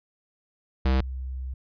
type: tone pair in turn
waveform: square / sine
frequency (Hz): 65.41 / 64.66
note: C2 / C2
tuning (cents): 0 / -20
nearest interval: unison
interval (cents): 20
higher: first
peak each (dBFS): -20 / -30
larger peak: first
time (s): 0.85-1.01 / 1.01-1.54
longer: second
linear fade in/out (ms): 5
effects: resampled to 11025 Hz